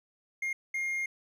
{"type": "tone bursts at uneven times", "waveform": "triangle", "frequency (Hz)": 2128, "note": "C7", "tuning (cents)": 29, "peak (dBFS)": -28, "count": 2, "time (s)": [[0.42, 0.53], [0.74, 1.06]], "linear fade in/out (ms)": 5, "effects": []}